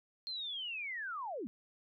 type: linear sweep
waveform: sine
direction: down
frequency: 4233 to 196 Hz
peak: -38 dBFS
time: 0.27-1.47 s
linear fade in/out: 0 ms
effects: none